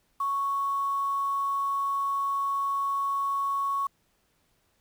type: tone with quantisation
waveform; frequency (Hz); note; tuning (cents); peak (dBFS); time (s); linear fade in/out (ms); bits
sine; 1108.7; C#6; 0; -25; 0.2-3.87; 5; 8
effects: pink hiss -70 dBFS RMS until 4.8 s